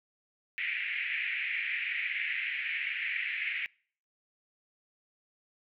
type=band-pass noise; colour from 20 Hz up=white; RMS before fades=-34 dBFS; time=0.58-3.66 s; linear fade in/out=0 ms; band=1900 to 2500 Hz; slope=48 dB/octave; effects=noise-tail reverb RT60 0.5 s tail -26 dB re dry